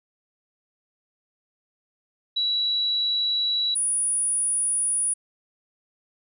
sine tone pair in turn, 3917 / 9732 Hz, B7 / D#9, -15 / -39 cents, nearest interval octave + major third, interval 1576 cents, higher second, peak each -21 dBFS, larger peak neither, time 2.36-3.75 / 3.75-5.14 s, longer neither, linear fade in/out 10 ms, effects none

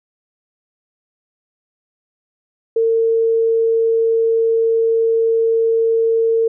sine tone, 453.9 Hz, A#4, 46 cents flat, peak -12 dBFS, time 2.76-6.48 s, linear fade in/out 5 ms, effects none

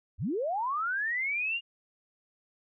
sine linear sweep, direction up, 54 to 2856 Hz, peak -28 dBFS, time 0.18-1.61 s, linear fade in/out 50 ms, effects none

